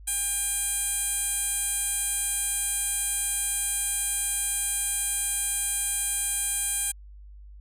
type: tone with band-pass filter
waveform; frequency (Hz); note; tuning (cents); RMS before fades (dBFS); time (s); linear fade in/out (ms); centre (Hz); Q
15% pulse; 803; G5; +41; -28; 0.07-6.92; 10; 10000; 6.8
effects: added 50 Hz sine -43 dBFS peak until 7.6 s